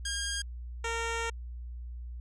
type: tone pair in turn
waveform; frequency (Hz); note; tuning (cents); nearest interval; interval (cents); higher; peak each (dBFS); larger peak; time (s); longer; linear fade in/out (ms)
10% pulse; 1618 / 460; G#6 / A#4; -46 / -23; octave + minor seventh; 2177; first; -23; neither; 0.05-0.42 / 0.84-1.3; second; 5
effects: added 60 Hz sine -38 dBFS peak until 2.2 s + resampled to 22050 Hz